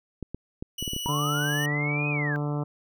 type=clicks; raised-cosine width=3 ms; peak=-20 dBFS; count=8; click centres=0.227 / 0.346 / 0.625 / 0.826 / 0.878 / 0.934 / 0.964 / 1.06 s
type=tone; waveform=sawtooth; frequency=2941 Hz; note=F#7; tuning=11 cents flat; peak=-28 dBFS; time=0.78-1.66 s; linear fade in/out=5 ms
type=linear two-way sweep; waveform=sine; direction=up then down; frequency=932.3 to 2537 to 1550 Hz; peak=-28 dBFS; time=1.06-2.36 s; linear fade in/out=0 ms; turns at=2.09 s
type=harmonic tone; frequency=146.83 Hz; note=D3; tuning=in tune; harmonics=1 / 2 / 3 / 4 / 5 / 6 / 7 / 8 / 9; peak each=-27 / -33 / -37 / -39 / -41 / -43 / -44 / -45 / -46 dBFS; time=1.08-2.64 s; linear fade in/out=10 ms
effects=none